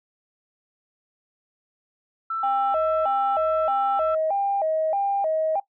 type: tone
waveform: sine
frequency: 1330 Hz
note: E6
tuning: 15 cents sharp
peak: -24 dBFS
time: 2.3-4.15 s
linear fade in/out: 5 ms
type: tone with vibrato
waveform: sine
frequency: 710 Hz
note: F5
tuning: 28 cents sharp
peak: -20 dBFS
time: 2.43-5.6 s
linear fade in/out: 5 ms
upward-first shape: square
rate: 1.6 Hz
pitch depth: 200 cents each way
effects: noise-tail reverb RT60 0.1 s tail -18 dB re dry + tanh soft clip ceiling -13 dBFS